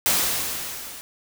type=noise with level ramp; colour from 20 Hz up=white; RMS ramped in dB=-19 to -39 dBFS; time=0.06-1.01 s; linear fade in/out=0 ms; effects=none